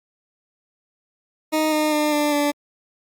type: tone with pitch steps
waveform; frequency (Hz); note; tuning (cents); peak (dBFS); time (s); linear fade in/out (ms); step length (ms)
20% pulse; 311.1 / 305.9 / 300.9 / 295.9 / 290.9; D#4 / D#4 / D4 / D4 / D4; 0 / -29 / +42 / +13 / -16; -13; 1.52-2.52; 20; 200
effects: Opus 48 kbps